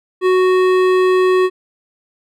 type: tone with hard clipping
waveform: sine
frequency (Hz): 370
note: F#4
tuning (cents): 0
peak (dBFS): -12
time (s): 0.21-1.5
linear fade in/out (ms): 50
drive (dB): 14
effects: none